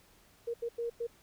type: tone bursts at uneven times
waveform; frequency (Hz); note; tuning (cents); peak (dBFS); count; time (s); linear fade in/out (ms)
sine; 468.9; A#4; +10; -32; 4; 0.47-0.54 / 0.62-0.69 / 0.78-0.9 / 1-1.07; 10
effects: pink hiss -63 dBFS RMS until 1.22 s